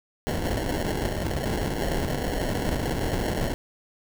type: noise with sample-and-hold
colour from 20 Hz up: pink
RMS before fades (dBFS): -27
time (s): 0.27-3.54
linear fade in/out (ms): 0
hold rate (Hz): 1225
effects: none